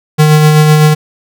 square tone with tremolo, 152.9 Hz, D#3, 30 cents flat, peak -3 dBFS, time 0.18-0.95 s, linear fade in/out 20 ms, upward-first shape sine, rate 7.9 Hz, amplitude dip 30%, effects none

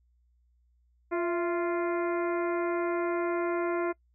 harmonic tone with a mistuned harmonic, 348 Hz, F4, 6 cents flat, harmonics 1 / 2 / 3 / 4 / 5 / 6 / 7, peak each -28 / -34 / -37 / -39 / -45 / -43 / -49 dBFS, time 1.11-3.93 s, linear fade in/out 20 ms, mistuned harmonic 2, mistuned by -65 cents, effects noise-tail reverb RT60 0.1 s tail -24 dB re dry + added 60 Hz sine -64 dBFS peak until 4.14 s

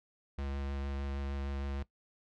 square tone with vibrato, 69.3 Hz, C#2, in tune, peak -36 dBFS, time 0.38-1.83 s, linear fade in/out 5 ms, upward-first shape sine, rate 6.5 Hz, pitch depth 13 cents each way, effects noise-tail reverb RT60 0.1 s tail -18 dB re dry + low-pass 4000 Hz 12 dB/octave

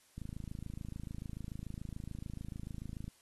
click train, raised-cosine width 5 ms, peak -30 dBFS, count 79, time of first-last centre 0.18-3.08 s, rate 26.9 Hz, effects white hiss -67 dBFS RMS until 3.21 s + AAC 32 kbps

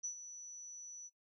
sine tone with ADSR envelope, 5930 Hz, F#8, 3 cents sharp, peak -36 dBFS, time 0.03-1.1 s, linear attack 18 ms, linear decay 96 ms, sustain -11 dB, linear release 37 ms, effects noise-tail reverb RT60 0.1 s tail -19 dB re dry

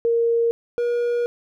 sine / triangle tone pair in turn, 465 / 478.3 Hz, A#4 / A#4, -4 / +44 cents, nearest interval unison, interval 48 cents, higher second, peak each -16 / -17 dBFS, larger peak first, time 0.05-0.51 / 0.78-1.26 s, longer second, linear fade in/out 0 ms, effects none

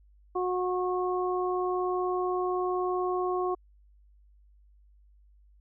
harmonic tone, 364.2 Hz, F#4, 27 cents flat, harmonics 1 / 2 / 3, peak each -28 / -33 / -33 dBFS, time 0.35-3.55 s, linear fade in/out 10 ms, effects added 50 Hz sine -56 dBFS peak until 5.6 s

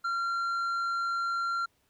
sine tone with tanh clipping, 1376 Hz, F6, 26 cents flat, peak -29 dBFS, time 0.04-1.66 s, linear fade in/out 10 ms, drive 6 dB, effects pink hiss -71 dBFS RMS until 1.89 s

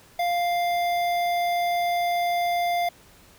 square tone with notch filter, 698.5 Hz, F5, in tune, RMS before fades -24 dBFS, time 0.19-2.89 s, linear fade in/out 5 ms, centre 7900 Hz, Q 0.75, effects pink hiss -53 dBFS RMS until 3.38 s

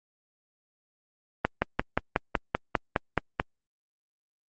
slowing click train, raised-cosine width 0.5 ms, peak -7 dBFS, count 11, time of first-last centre 1.45-3.399 s, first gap 170 ms, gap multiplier 1.03, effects Opus 24 kbps

